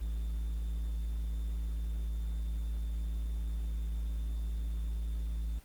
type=tone with quantisation; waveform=triangle; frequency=55 Hz; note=A1; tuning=in tune; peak=-30 dBFS; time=0-5.6 s; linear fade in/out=20 ms; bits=10; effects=pink hiss -59 dBFS RMS until 5.64 s + Opus 24 kbps